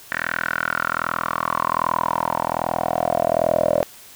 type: tone with band-pass filter sweep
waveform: 10% pulse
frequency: 41.27 Hz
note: E1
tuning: 3 cents sharp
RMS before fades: -22 dBFS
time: 0.12-3.83 s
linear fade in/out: 0 ms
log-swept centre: 1700 to 580 Hz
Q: 6.7
effects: white hiss -44 dBFS RMS until 4.15 s